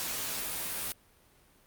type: noise with comb filter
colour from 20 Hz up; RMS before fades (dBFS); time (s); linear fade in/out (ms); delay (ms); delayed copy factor
white; -35; 0-0.92; 0; 14; -0.75
effects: pink hiss -63 dBFS RMS until 1.66 s + Opus 48 kbps